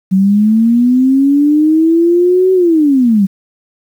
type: linear two-way sweep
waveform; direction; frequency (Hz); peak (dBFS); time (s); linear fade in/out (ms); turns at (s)
sine; up then down; 186.2 to 378 to 186.2; -6; 0.11-3.27; 20; 2.53
effects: 7-bit